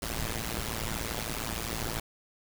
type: noise with amplitude modulation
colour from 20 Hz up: pink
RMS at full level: -30 dBFS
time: 0.02-2 s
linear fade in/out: 5 ms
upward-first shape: sine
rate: 113 Hz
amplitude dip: 100%
effects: none